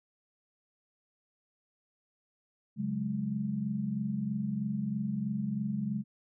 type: chord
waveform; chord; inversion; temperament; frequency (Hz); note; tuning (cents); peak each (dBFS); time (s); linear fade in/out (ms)
sine; C# suspended fourth; none; just; 138.59 / 184.79 / 207.9; C#3 / F#3 / G#3; 0 / -2 / +2; -37 / -37 / -32; 2.76-6.04; 50
effects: none